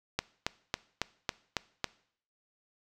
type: click train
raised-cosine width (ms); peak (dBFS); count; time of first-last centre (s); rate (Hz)
0.2; -11; 7; 0.19-1.843; 3.63
effects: noise-tail reverb RT60 0.6 s tail -21 dB re dry